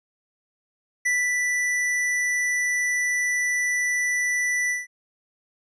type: tone with ADSR envelope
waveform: square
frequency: 1975.5 Hz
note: B6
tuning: in tune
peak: -20 dBFS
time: 1.05-4.87 s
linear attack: 12 ms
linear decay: 230 ms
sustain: -2 dB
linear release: 170 ms
effects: resampled to 22050 Hz